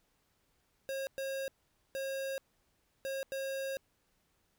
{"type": "tone bursts at uneven times", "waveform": "square", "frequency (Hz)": 540, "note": "C#5", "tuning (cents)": -45, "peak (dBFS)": -36, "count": 5, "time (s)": [[0.89, 1.07], [1.18, 1.48], [1.95, 2.38], [3.05, 3.23], [3.32, 3.77]], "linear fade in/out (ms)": 0, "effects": ["pink hiss -75 dBFS RMS until 4.58 s"]}